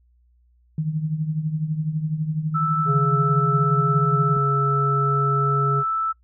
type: tone with tremolo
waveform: sine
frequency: 155.56 Hz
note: D#3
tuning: in tune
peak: -18 dBFS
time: 0.78-4.37 s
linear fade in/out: 2 ms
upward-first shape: triangle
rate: 12 Hz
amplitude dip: 75%
type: tone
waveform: sine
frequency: 1318.5 Hz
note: E6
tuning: in tune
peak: -20 dBFS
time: 2.54-6.13 s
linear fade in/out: 20 ms
type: harmonic tone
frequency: 138.59 Hz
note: C#3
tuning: in tune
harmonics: 1 / 3 / 5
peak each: -20 / -27 / -41 dBFS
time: 2.85-5.84 s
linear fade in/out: 50 ms
effects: noise-tail reverb RT60 0.1 s tail -20 dB re dry + added 60 Hz sine -56 dBFS peak until 6.23 s